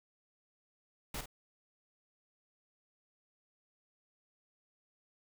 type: noise with echo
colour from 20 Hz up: pink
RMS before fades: -40 dBFS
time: 1.14-1.21 s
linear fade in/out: 5 ms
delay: 49 ms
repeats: 1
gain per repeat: -8 dB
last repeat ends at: 1.259 s
effects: none